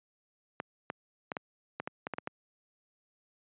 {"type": "clicks", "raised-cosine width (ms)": 0.5, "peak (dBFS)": -19, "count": 10, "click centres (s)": [0.601, 0.901, 1.318, 1.368, 1.8, 1.875, 2.069, 2.137, 2.184, 2.274], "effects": ["high-pass 150 Hz 12 dB/octave", "resampled to 8000 Hz"]}